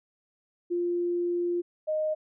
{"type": "tone pair in turn", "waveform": "sine", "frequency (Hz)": [349.2, 619.1], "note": ["F4", "D#5"], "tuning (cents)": [0, -9], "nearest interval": "minor seventh", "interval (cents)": 991, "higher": "second", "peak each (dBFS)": -25, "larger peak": "neither", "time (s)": [[0.7, 1.62], [1.87, 2.15]], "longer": "first", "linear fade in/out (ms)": 20, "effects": []}